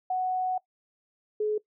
sine tone pair in turn, 741 / 425 Hz, F#5 / G#4, +2 / +40 cents, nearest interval minor seventh, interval 962 cents, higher first, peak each -25 / -24 dBFS, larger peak second, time 0.1-0.58 / 1.4-1.58 s, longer first, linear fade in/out 5 ms, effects noise-tail reverb RT60 0.1 s tail -20 dB re dry

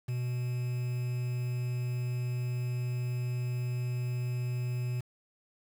triangle tone with quantisation, 123.47 Hz, B2, in tune, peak -28 dBFS, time 0.08-5.01 s, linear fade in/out 10 ms, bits 8, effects none

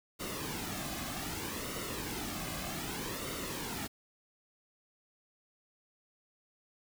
pink noise with flanger, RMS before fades -39 dBFS, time 0.19-3.88 s, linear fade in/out 20 ms, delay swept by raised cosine 1.2 to 2.19 ms, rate 0.64 Hz, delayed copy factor -0.6, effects none

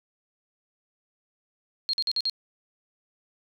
sine tone bursts, 4239 Hz, C8, 22 cents sharp, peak -23 dBFS, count 5, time 1.89-2.297 s, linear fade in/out 0 ms, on 43 ms, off 48 ms, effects none

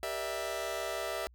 sawtooth chord, E half-diminished seventh, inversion first, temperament just, 395.6 / 474.7 / 593.3 / 659.3 Hz, G4 / Bb4 / D5 / E5, +16 / +31 / +18 / 0 cents, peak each -38 / -39 / -36 / -33 dBFS, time 0.03-1.27 s, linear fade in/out 0 ms, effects added 60 Hz sine -56 dBFS peak until 1.34 s

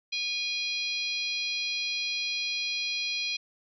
harmonic tone, 820 Hz, G#5, 22 cents flat, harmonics 3 / 4 / 5 / 6 / 7, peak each -32 / -36 / -33 / -40 / -44 dBFS, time 0.12-3.37 s, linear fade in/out 10 ms, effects none

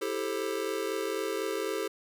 square chord, A minor seventh, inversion second, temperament just, 330 / 396 / 440 / 528 Hz, E4 / G4 / A4 / C5, +2 / +18 / 0 / +16 cents, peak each -39 / -35 / -35 / -39 dBFS, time 0.01-1.88 s, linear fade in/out 10 ms, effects none

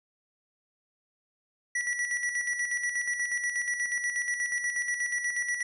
square tone with tremolo, 1946 Hz, B6, 26 cents flat, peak -27 dBFS, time 1.75-5.63 s, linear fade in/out 5 ms, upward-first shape square, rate 8.3 Hz, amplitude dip 50%, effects resampled to 24000 Hz

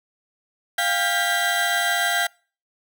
30% pulse tone cluster, 699 / 795 / 1597 / 1958 Hz, F5 / G5 / G6 / B6, +1 / +24 / +32 / -15 cents, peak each -22 / -27 / -21 / -23 dBFS, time 0.78-2.27 s, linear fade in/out 5 ms, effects noise-tail reverb RT60 0.4 s tail -26 dB re dry

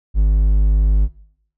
triangle tone, 51.1 Hz, G#1, 27 cents flat, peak -8 dBFS, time 0.14-1.09 s, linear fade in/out 50 ms, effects noise-tail reverb RT60 0.7 s tail -21 dB re dry

